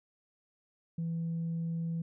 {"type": "tone", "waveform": "sine", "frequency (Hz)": 165.9, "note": "E3", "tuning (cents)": 11, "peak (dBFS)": -30, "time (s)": [0.98, 2.02], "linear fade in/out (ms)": 5, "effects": ["tanh soft clip ceiling -29 dBFS"]}